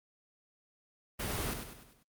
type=noise with echo; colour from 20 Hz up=pink; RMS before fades=-36 dBFS; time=1.19-1.54 s; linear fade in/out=10 ms; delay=99 ms; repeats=5; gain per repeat=-6 dB; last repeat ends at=2.035 s; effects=Opus 32 kbps